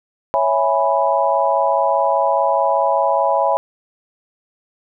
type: chord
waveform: sine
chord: C# minor seventh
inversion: none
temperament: equal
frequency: 554.4 / 659.3 / 830.6 / 987.8 Hz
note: C#5 / E5 / G#5 / B5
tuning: 0 / 0 / 0 / 0 cents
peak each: -19 dBFS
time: 0.34-3.57 s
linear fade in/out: 0 ms
effects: none